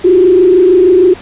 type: tone with frequency modulation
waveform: sine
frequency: 365.9 Hz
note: F#4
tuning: 19 cents flat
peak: -3 dBFS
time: 0.04-1.14 s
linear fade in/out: 10 ms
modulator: 26.5 Hz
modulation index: 0.84
effects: pink hiss -31 dBFS RMS until 1.21 s + resampled to 8000 Hz